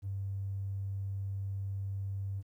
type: tone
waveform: triangle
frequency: 98 Hz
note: G2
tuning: in tune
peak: -30 dBFS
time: 0.02-2.43 s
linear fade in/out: 50 ms
effects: tanh soft clip ceiling -32 dBFS + 12-bit